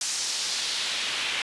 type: noise with band-pass filter sweep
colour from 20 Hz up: pink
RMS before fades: -29 dBFS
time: 0.01-1.42 s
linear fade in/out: 2 ms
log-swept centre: 6400 to 2700 Hz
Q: 1.6
effects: resampled to 24000 Hz